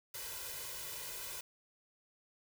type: noise with comb filter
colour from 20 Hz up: white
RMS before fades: -44 dBFS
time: 0.14-1.41 s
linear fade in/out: 5 ms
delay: 2 ms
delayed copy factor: +0.9
effects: none